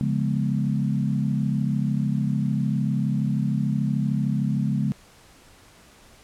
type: chord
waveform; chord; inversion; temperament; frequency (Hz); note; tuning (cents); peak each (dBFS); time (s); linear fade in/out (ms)
sine; C# dominant seventh; none; equal with one note detuned; 141.01 / 174.61 / 207.7 / 246.9; C#3 / E#3 / G#3 / B3; +30 / 0 / 0 / 0; -24 / -30 / -25 / -30; 0.01-4.92; 0
effects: pink hiss -52 dBFS RMS until 6.23 s + low-pass 11000 Hz 12 dB/octave